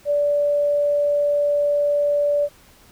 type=tone; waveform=sine; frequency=581 Hz; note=D5; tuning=19 cents flat; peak=-16 dBFS; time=0.05-2.49 s; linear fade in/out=50 ms; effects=pink hiss -51 dBFS RMS until 2.91 s